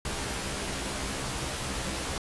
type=noise with comb filter; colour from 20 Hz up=pink; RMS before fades=-33 dBFS; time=0.05-2.18 s; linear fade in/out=2 ms; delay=15 ms; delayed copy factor=+0.7; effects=resampled to 24000 Hz